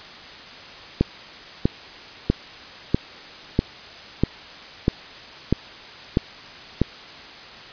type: click train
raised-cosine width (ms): 3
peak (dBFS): -3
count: 10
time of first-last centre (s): 1.01-6.816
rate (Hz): 1.55
effects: white hiss -40 dBFS RMS until 7.72 s + resampled to 11025 Hz